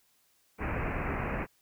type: low-pass noise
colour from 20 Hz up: pink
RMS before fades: -33 dBFS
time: 0.58-1.47 s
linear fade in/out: 50 ms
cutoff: 2600 Hz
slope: 96 dB/octave
effects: white hiss -69 dBFS RMS until 1.61 s